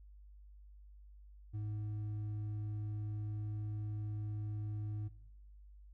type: tone with hard clipping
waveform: sine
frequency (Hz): 105.5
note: G#2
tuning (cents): +28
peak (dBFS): -39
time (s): 1.53-5.09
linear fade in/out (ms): 20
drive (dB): 4
effects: noise-tail reverb RT60 1.0 s tail -20 dB re dry + added 50 Hz sine -54 dBFS peak until 5.93 s